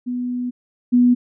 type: tone pair in turn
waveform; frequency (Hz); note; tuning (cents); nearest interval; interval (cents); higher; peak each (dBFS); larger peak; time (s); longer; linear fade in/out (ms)
sine; 246.9 / 245.3; B3 / B3; 0 / -12; unison; 12; first; -21 / -10; second; 0.06-0.51 / 0.92-1.15; first; 20
effects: none